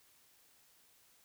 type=silence; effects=white hiss -67 dBFS RMS until 1.24 s